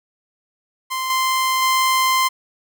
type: tone with level steps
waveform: sawtooth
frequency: 1042 Hz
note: C6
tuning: 7 cents flat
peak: -18 / -13 / -11 dBFS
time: 0.9-2.29 s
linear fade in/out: 20 ms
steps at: 1.1 / 1.62 s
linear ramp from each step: 2 ms
effects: none